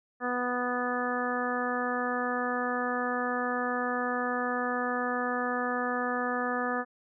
harmonic tone, 246.9 Hz, B3, in tune, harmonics 1 / 2 / 3 / 4 / 5 / 6 / 7, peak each -34 / -34 / -35 / -40 / -34 / -40 / -35 dBFS, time 0.2-6.85 s, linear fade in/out 50 ms, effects none

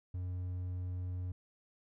triangle tone, 90.5 Hz, F#2, 38 cents flat, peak -34 dBFS, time 0.14-1.32 s, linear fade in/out 5 ms, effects none

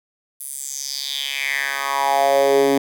10% pulse tone with high-pass filter sweep, 138.59 Hz, C#3, in tune, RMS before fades -20 dBFS, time 0.4-2.78 s, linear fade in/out 5 ms, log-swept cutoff 11000 to 300 Hz, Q 4.3, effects none

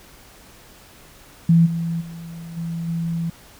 sine tone with level steps, 167 Hz, E3, 23 cents sharp, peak -10 / -21 / -32 / -24 / -21 dBFS, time 1.49-3.3 s, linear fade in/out 5 ms, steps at 1.65 / 2 / 2.56 / 2.87 s, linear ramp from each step 20 ms, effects pink hiss -47 dBFS RMS until 3.59 s

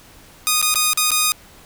5% pulse tone with dropouts, 1237 Hz, D#6, 10 cents flat, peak -3 dBFS, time 0.47-1.32 s, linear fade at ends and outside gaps 0 ms, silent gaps 0.615-0.626 / 0.741-0.757 / 0.933-0.974 / 1.106-1.116 s, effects pink hiss -46 dBFS RMS until 1.65 s

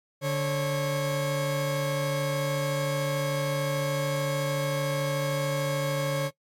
40% pulse tone pair together, 145.4 / 548.1 Hz, D3 / C#5, -17 / -20 cents, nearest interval octave + major seventh, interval 2297 cents, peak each -27 dBFS, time 0.21-6.31 s, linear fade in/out 50 ms, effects noise-tail reverb RT60 0.1 s tail -20 dB re dry + MP3 64 kbps

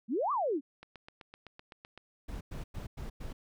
sine exponential two-way sweep, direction up then down, 198.8 to 1222 to 254.2 Hz, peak -28 dBFS, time 0.08-0.61 s, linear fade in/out 50 ms, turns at 0.32 s
click train, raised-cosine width 0.3 ms, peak -32 dBFS, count 10, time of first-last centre 0.83-1.976 s, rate 7.85 Hz
brown noise bursts, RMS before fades -40 dBFS, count 5, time 2.28-3.33 s, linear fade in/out 10 ms, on 130 ms, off 100 ms
effects none

